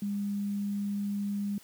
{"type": "tone", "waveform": "sine", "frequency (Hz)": 202.4, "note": "G#3", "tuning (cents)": -44, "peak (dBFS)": -29, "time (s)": [0.02, 1.58], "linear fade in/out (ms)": 2, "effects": ["white hiss -56 dBFS RMS until 1.63 s", "high-pass 100 Hz 12 dB/octave"]}